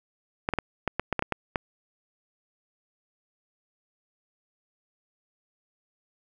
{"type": "clicks", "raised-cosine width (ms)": 0.5, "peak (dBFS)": -10, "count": 10, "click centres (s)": [0.489, 0.537, 0.587, 0.877, 0.996, 1.127, 1.193, 1.224, 1.323, 1.558], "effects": ["8-bit"]}